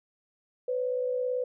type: tone pair together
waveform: sine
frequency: 501.9 / 560 Hz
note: B4 / C#5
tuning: +28 / +18 cents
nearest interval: major second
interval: 190 cents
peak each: -27 / -36 dBFS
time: 0.68-1.44 s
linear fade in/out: 5 ms
effects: none